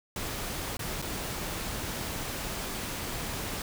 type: noise with dropouts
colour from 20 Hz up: pink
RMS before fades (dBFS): -35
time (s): 0.16-3.62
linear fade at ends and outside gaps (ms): 2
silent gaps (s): 0.77-0.792 / 1.018-1.023
effects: none